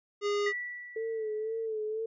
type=tone; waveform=square; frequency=410 Hz; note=G#4; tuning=22 cents flat; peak=-28 dBFS; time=0.21-0.53 s; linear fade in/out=50 ms
type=tone with exponential decay; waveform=sine; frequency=1956 Hz; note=B6; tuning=17 cents flat; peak=-29 dBFS; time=0.46-1.66 s; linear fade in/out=5 ms; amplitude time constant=260 ms
type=tone with vibrato; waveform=sine; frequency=439.7 Hz; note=A4; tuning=1 cent flat; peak=-31 dBFS; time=0.96-2.06 s; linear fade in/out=5 ms; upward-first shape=sine; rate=2 Hz; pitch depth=50 cents each way
effects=resampled to 16000 Hz